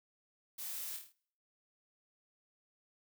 blue noise with echo, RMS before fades -44 dBFS, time 0.58-0.97 s, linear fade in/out 10 ms, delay 26 ms, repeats 6, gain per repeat -4 dB, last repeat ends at 1.126 s, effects noise-tail reverb RT60 0.6 s tail -24 dB re dry

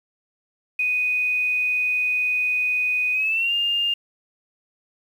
sine tone with pitch glide, 2489 to 2810 Hz, D#7 to F7, 0 to +10 cents, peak -19 dBFS, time 0.79-3.94 s, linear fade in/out 5 ms, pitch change +210 cents, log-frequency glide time 3.13-3.53 s, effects 8-bit

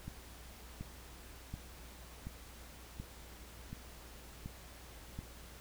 click train, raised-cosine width 5 ms, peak -30 dBFS, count 8, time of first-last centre 0.08-5.189 s, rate 1.37 Hz, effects added 60 Hz sine -54 dBFS peak until 5.6 s + pink hiss -55 dBFS RMS until 5.6 s

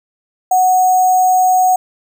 sine tone with sample-and-hold, 740 Hz, F#5, in tune, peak -8 dBFS, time 0.51-1.76 s, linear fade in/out 5 ms, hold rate 7350 Hz, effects none

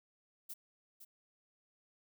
violet noise with echo, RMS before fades -45 dBFS, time 0.49-0.54 s, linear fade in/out 10 ms, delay 510 ms, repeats 1, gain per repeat -9 dB, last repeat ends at 1.05 s, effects none

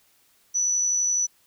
sine tone with amplitude modulation, 5940 Hz, F#8, 6 cents sharp, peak -19 dBFS, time 0.54-1.27 s, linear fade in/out 20 ms, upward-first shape sine, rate 71.8 Hz, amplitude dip 30%, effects white hiss -62 dBFS RMS until 1.46 s

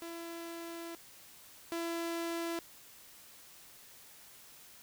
sawtooth tone pair in turn, 335.8 / 335.8 Hz, E4 / E4, +32 / +32 cents, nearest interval unison, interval 0 cents, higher neither, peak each -38 / -31 dBFS, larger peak second, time 0.02-0.95 / 1.72-2.59 s, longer first, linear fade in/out 0 ms, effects white hiss -56 dBFS RMS until 4.82 s

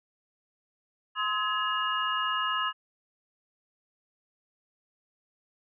sine tone cluster, 1038 / 1274 / 1681 / 2848 Hz, C6 / D#6 / G#6 / F7, -14 / +41 / +20 / +33 cents, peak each -32 / -30 / -33 / -33 dBFS, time 1.15-2.73 s, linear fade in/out 50 ms, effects none

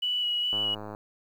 sine tone with vibrato, 2937 Hz, F#7, 13 cents flat, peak -25 dBFS, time 0.02-0.75 s, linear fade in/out 10 ms, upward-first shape square, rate 2.4 Hz, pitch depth 13 cents each way
click train, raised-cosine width 1 ms, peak -25 dBFS, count 45, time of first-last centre 0.53-0.949 s, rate 105 Hz
effects 9-bit

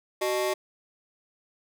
35% pulse ring-modulated tone, 493.9 Hz, B4, in tune, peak -20 dBFS, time 0.21-0.54 s, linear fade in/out 10 ms, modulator 118 Hz, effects none

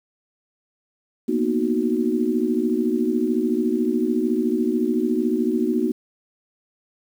sine chord, B major seventh, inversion third, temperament equal, 233.1 / 246.9 / 311.1 / 370 Hz, A#3 / B3 / D#4 / F#4, 0 / 0 / 0 / 0 cents, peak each -24 dBFS, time 1.28-5.92 s, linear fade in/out 10 ms, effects 8-bit

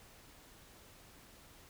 silence, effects pink hiss -59 dBFS RMS until 1.69 s

